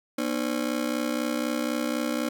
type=ring-modulated tone; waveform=30% pulse; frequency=272.4 Hz; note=C#4; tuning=30 cents flat; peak=-20 dBFS; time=0.18-2.29 s; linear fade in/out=5 ms; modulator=32 Hz; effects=none